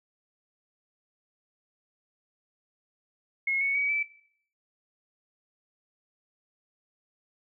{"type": "tone with pitch steps", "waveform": "sine", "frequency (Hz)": [2168, 2216, 2265, 2316], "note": ["C#7", "C#7", "C#7", "D7"], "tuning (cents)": [-39, -1, 37, -25], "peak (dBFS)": -24, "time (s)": [3.47, 4.03], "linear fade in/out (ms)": 5, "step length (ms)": 140, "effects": ["noise-tail reverb RT60 0.6 s tail -19 dB re dry"]}